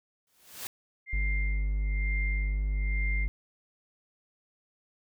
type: noise with exponential growth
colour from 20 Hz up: white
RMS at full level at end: -35 dBFS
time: 0.27-0.67 s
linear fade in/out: 1 ms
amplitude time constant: 85 ms
type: tone with tremolo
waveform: sine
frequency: 2100 Hz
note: C7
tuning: 6 cents sharp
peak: -32 dBFS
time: 1.06-3.28 s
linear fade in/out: 50 ms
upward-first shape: sine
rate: 1.1 Hz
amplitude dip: 90%
type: tone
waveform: triangle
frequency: 50.2 Hz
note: G1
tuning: 42 cents sharp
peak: -24 dBFS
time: 1.13-3.28 s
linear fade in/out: 0 ms
effects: none